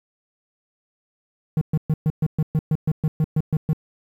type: tone bursts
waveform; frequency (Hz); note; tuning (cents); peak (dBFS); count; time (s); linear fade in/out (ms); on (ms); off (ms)
triangle; 155.56; D#3; 0; -14; 14; 1.57-3.732; 2; 43; 120
effects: 9-bit